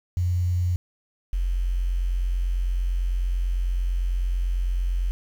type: tone pair in turn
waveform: sine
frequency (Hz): 89 / 44.5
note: F2 / F1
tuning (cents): +33 / +33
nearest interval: octave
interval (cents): 1200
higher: first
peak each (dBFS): -20 / -21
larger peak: first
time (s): 0.17-0.76 / 1.33-5.11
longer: second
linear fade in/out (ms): 0
effects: 8-bit